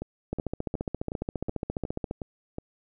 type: two click trains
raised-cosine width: 2 ms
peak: -16 / -20 dBFS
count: 27 / 8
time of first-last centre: 0.33-2.111 / 0.02-2.584 s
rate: 14.6 / 2.73 Hz
effects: none